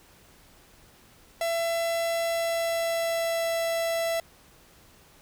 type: tone with pitch glide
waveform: 45% pulse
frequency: 670 to 665.4 Hz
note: E5 to E5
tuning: +28 to +16 cents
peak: -25 dBFS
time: 1.41-4.2 s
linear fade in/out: 2 ms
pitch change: -12 cents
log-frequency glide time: 2.25-3.5 s
effects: pink hiss -56 dBFS RMS until 5.21 s